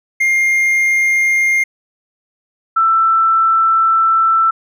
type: tone pair in turn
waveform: triangle / sine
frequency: 2118 / 1331.3 Hz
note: C7 / E6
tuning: +21 / +17 cents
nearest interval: minor sixth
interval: 804 cents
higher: first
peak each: -9 dBFS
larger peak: neither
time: 0.2-1.64 / 2.76-4.51 s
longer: second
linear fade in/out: 10 ms
effects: none